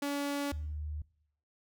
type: tone pair in turn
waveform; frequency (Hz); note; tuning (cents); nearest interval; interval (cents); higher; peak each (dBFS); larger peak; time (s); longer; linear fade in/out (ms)
sawtooth / sine; 284.6 / 75.38; C#4 / D2; +46 / +46; octave + major seventh; 2300; first; -28 / -35; first; 0.02-0.52 / 0.52-1.02; neither; 5
effects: noise-tail reverb RT60 0.7 s tail -22 dB re dry